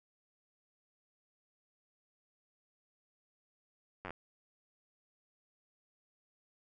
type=slowing click train; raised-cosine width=0.5 ms; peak=-27 dBFS; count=6; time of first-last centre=4.05-4.106 s; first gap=10 ms; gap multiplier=1.06; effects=none